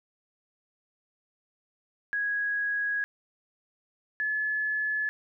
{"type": "tone pair in turn", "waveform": "sine", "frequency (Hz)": [1659, 1716.5], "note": ["G#6", "A6"], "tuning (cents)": [-2, -43], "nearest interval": "minor second", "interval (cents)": 59, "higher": "second", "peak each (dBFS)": -26, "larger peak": "neither", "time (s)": [[2.13, 3.04], [4.2, 5.09]], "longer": "first", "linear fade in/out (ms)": 0, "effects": []}